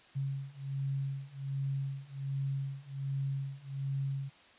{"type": "beating tone pair", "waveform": "sine", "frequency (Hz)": [136.3, 137.6], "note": ["C#3", "C#3"], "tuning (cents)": [-29, -12], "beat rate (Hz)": 1.3, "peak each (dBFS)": [-37, -36], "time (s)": [0.15, 4.3], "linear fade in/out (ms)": 20, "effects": ["white hiss -59 dBFS RMS until 4.58 s", "resampled to 8000 Hz"]}